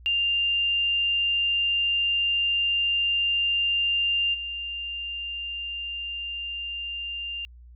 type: tone with level steps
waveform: sine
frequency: 2794 Hz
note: F7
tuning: in tune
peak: -21 / -30 dBFS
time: 0.06-7.45 s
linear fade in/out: 0 ms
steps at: 4.33 s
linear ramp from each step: 20 ms
effects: added 60 Hz sine -45 dBFS peak until 7.75 s